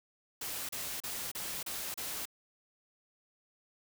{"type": "noise bursts", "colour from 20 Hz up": "white", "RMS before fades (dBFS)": -39, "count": 6, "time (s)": [0.41, 2.255], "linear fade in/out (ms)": 5, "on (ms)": 280, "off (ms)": 33, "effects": []}